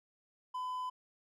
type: tone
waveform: triangle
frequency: 1008 Hz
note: B5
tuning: 35 cents sharp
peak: -34 dBFS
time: 0.54-0.9 s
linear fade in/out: 10 ms
effects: none